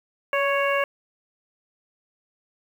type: harmonic tone with a mistuned harmonic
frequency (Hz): 554.4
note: C#5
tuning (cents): 0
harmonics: 1 / 2 / 3 / 4 / 5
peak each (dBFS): -23 / -26 / -28 / -29 / -30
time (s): 0.33-0.84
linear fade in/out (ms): 2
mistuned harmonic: 1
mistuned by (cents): +27
effects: 8-bit